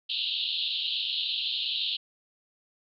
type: band-pass noise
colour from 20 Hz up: white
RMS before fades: -30 dBFS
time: 0.09-1.97 s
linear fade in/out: 10 ms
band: 2800 to 4200 Hz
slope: 96 dB/octave
effects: MP3 96 kbps